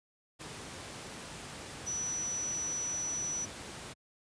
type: tone in noise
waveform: sine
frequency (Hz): 5920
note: F#8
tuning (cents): 0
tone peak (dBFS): -33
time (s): 1.86-3.46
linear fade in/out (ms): 20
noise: pink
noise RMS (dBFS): -44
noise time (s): 0.39-3.94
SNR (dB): +8
effects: high-pass 80 Hz 12 dB/octave + resampled to 22050 Hz